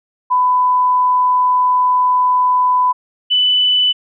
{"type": "tone pair in turn", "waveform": "sine", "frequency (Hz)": [1000, 2991], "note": ["B5", "F#7"], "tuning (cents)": [21, 18], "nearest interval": "octave + perfect fifth", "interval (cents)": 1897, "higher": "second", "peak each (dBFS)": -10, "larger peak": "neither", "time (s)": [[0.3, 2.93], [3.3, 3.93]], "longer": "first", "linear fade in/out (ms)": 20, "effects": []}